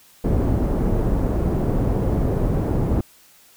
pink low-pass noise, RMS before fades -20 dBFS, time 0.24-3.01 s, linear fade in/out 5 ms, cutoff 470 Hz, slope 12 dB/octave, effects white hiss -52 dBFS RMS until 3.56 s

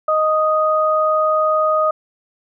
sine tone pair together, 622.3 / 1244.6 Hz, D#5 / D#6, 0 / 0 cents, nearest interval octave, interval 1200 cents, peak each -16 dBFS, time 0.08-1.91 s, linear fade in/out 5 ms, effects none

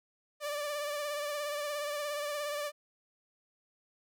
sawtooth tone with vibrato, 587 Hz, D5, 1 cent flat, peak -30 dBFS, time 0.4-2.72 s, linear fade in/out 50 ms, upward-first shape triangle, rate 17 Hz, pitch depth 45 cents each way, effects none

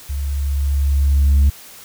sine tone with level ramp, 70.1 Hz, C#2, 20 cents sharp, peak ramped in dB -20 to -6 dBFS, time 0.09-1.5 s, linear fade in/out 10 ms, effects tanh soft clip ceiling -8 dBFS + white hiss -40 dBFS RMS until 1.84 s

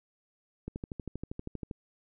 click train, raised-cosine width 3 ms, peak -24 dBFS, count 14, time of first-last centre 0.68-1.712 s, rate 12.6 Hz, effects none

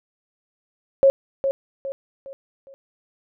sine tone with echo, 545 Hz, C#5, 29 cents flat, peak -10 dBFS, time 1.03-1.1 s, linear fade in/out 0 ms, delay 410 ms, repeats 4, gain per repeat -8 dB, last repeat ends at 2.74 s, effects none

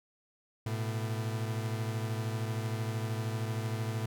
40% pulse beating tone pair, 110 / 123 Hz, A2 / B2, 0 / -7 cents, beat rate 13 Hz, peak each -32 / -38 dBFS, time 0.66-4.06 s, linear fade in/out 5 ms, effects none

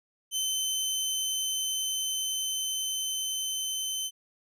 20% pulse tone with level ramp, 3071 Hz, G7, 36 cents flat, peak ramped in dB -22 to -25 dBFS, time 0.31-4.11 s, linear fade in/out 50 ms, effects none

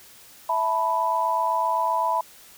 sine chord, E suspended fourth, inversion none, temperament equal, 659.3 / 880 / 987.8 Hz, E5 / A5 / B5, 0 / 0 / 0 cents, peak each -28 / -27 / -22 dBFS, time 0.49-2.21 s, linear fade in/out 5 ms, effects white hiss -49 dBFS RMS until 2.57 s

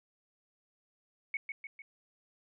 sine tone with echo, 2217 Hz, C#7, in tune, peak -31 dBFS, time 1.34-1.37 s, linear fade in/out 2 ms, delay 150 ms, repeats 3, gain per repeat -5 dB, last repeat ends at 1.82 s, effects none

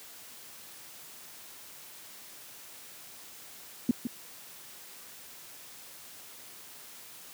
sine tone with echo, 242.4 Hz, B3, 32 cents flat, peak -19 dBFS, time 3.89-3.91 s, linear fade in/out 2 ms, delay 160 ms, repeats 1, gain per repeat -9 dB, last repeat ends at 4.07 s, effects white hiss -49 dBFS RMS until 7.33 s + high-pass 100 Hz 12 dB/octave

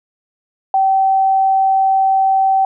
sine tone, 771 Hz, G5, 29 cents flat, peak -10 dBFS, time 0.74-2.65 s, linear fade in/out 2 ms, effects none

